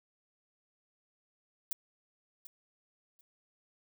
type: noise with echo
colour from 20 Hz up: violet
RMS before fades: -35 dBFS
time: 1.71-1.73 s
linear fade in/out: 0 ms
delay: 740 ms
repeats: 2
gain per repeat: -14 dB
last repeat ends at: 3.21 s
effects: none